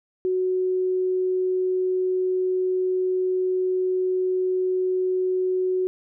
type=tone; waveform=sine; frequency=370 Hz; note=F#4; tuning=in tune; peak=-20 dBFS; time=0.25-5.87 s; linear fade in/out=0 ms; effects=none